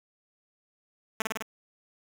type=tone with echo; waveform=5% pulse; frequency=220.2 Hz; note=A3; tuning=2 cents sharp; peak=-14 dBFS; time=1.2-1.22 s; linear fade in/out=2 ms; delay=51 ms; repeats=4; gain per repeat=-2 dB; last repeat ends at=1.424 s; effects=none